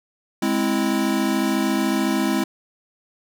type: chord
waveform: square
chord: Ab augmented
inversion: none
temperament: equal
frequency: 207.7 / 261.6 / 329.6 Hz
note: Ab3 / C4 / E4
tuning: 0 / 0 / 0 cents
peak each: -24 dBFS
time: 0.42-2.44 s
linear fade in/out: 5 ms
effects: none